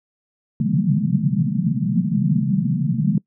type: band-pass noise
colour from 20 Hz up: pink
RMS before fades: -19 dBFS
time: 0.6-3.18 s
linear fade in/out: 2 ms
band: 130 to 230 Hz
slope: 96 dB/octave
effects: noise-tail reverb RT60 0.1 s tail -23 dB re dry